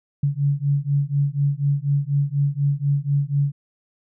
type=beating tone pair; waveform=sine; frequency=140 / 144.1 Hz; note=C#3 / D3; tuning=+18 / -33 cents; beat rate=4.1 Hz; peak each=-21 dBFS; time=0.23-3.52 s; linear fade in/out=5 ms; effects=none